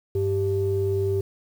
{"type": "tone pair together", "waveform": "sine", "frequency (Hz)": [98, 391.6], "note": ["G2", "G4"], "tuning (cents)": [0, -2], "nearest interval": "2 octaves", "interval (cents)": 2398, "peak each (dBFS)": [-24, -22], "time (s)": [0.15, 1.21], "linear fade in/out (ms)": 5, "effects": ["tanh soft clip ceiling -14 dBFS", "8-bit"]}